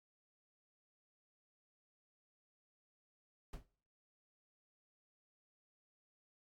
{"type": "noise with exponential decay", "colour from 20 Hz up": "brown", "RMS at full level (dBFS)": -39, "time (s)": [3.53, 3.67], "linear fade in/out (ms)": 5, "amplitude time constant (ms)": 30, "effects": ["noise-tail reverb RT60 0.5 s tail -21 dB re dry", "AAC 64 kbps"]}